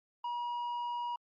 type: tone with tanh clipping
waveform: sine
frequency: 960 Hz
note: B5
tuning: 49 cents flat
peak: -35 dBFS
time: 0.24-1.16 s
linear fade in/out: 5 ms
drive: 5 dB
effects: Opus 48 kbps